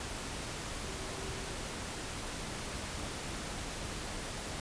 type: tone in noise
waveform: sine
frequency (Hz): 383.9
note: G4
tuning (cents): -36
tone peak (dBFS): -49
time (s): 0.84-1.55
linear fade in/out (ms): 2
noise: pink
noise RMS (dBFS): -40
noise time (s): 0-4.6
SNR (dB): -12
effects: resampled to 22050 Hz